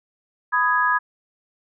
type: chord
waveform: sine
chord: G# minor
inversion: first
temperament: just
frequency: 996.7 / 1245.9 / 1661.2 Hz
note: B5 / D#6 / G#6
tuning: +16 / +2 / 0 cents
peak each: -21 / -22 / -20 dBFS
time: 0.52-0.99 s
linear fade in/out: 20 ms
effects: none